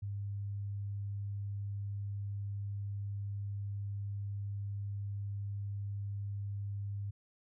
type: tone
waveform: sine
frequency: 100.7 Hz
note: G2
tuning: 47 cents sharp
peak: -36 dBFS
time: 0.02-7.11 s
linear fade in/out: 10 ms
effects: none